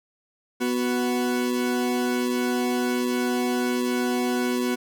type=tone pair together; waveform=40% pulse; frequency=246.9 / 369.7 Hz; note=B3 / F#4; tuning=0 / -1 cents; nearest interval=perfect fifth; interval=699 cents; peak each=-23 / -26 dBFS; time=0.6-4.76 s; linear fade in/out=20 ms; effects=none